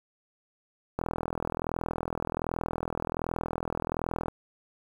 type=click train; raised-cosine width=1 ms; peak=-16 dBFS; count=137; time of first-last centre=0.99-4.283 s; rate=41.3 Hz; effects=8-bit